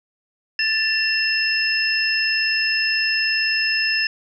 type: tone cluster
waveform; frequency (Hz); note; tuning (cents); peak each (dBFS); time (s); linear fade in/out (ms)
sine; 1760 / 2719 / 5190; A6 / F7 / E8; 0 / -47 / -28; -22; 0.59-4.07; 2
effects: none